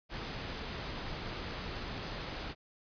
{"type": "noise", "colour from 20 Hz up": "pink", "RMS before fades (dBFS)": -40, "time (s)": [0.09, 2.55], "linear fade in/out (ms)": 50, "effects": ["resampled to 11025 Hz"]}